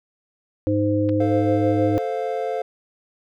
harmonic tone, 103.4 Hz, G#2, 7 cents flat, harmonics 1 / 3 / 5, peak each -23 / -20 / -23 dBFS, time 0.67-1.98 s, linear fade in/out 0 ms
clicks, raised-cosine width 0.3 ms, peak -25 dBFS, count 2, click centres 1.09 / 1.094 s
triangle chord, F major, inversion first, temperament equal, 440 / 523.3 / 698.5 Hz, A4 / C5 / F5, 0 / 0 / 0 cents, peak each -25 dBFS, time 1.2-2.62 s, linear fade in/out 5 ms
effects none

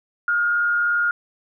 sine tone with frequency modulation, 1420 Hz, F6, 28 cents sharp, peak -17 dBFS, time 0.28-1.11 s, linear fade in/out 2 ms, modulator 117 Hz, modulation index 0.37, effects none

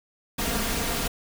pink noise with comb filter, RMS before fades -27 dBFS, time 0.38-1.08 s, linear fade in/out 10 ms, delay 4.3 ms, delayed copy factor +0.5, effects none

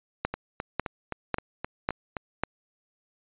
two click trains, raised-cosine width 0.5 ms, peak -16 / -10 dBFS, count 8 / 5, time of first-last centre 0.34-2.168 / 0.25-2.436 s, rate 3.83 / 1.83 Hz, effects resampled to 8000 Hz

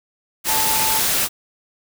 sine tone in noise, 880 Hz, A5, in tune, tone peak -23 dBFS, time 0.46-1.02 s, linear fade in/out 50 ms, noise white, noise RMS -19 dBFS, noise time 0.44-1.29 s, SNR -7 dB, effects none

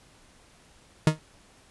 40% pulse tone with exponential decay, 155.56 Hz, D#3, in tune, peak -12 dBFS, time 1.07-1.19 s, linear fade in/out 2 ms, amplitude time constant 24 ms, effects pink hiss -57 dBFS RMS until 1.7 s + resampled to 24000 Hz

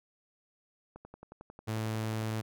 click train, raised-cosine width 1 ms, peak -33 dBFS, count 16, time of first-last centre 0.96-2.311 s, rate 11.1 Hz
sawtooth tone, 110 Hz, A2, in tune, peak -28 dBFS, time 1.67-2.42 s, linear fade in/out 20 ms
effects none

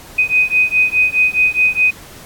sine beating tone pair, 2500 / 2504.8 Hz, D#7 / D#7, +8 / +11 cents, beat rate 4.8 Hz, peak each -14 dBFS, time 0.18-1.91 s, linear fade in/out 10 ms, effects pink hiss -38 dBFS RMS until 2.25 s + AAC 64 kbps

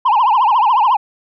sine tone with vibrato, 933 Hz, A#5, 1 cent sharp, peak -7 dBFS, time 0.05-0.97 s, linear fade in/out 10 ms, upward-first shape triangle, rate 14 Hz, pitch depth 260 cents each way, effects tanh soft clip ceiling -8 dBFS

